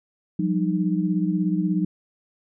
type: tone cluster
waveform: sine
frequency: 177.1 / 193.7 / 307.8 Hz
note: F3 / G3 / D#4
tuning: +24 / -20 / -19 cents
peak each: -23 / -25 / -25 dBFS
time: 0.39-1.85 s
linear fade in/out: 5 ms
effects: none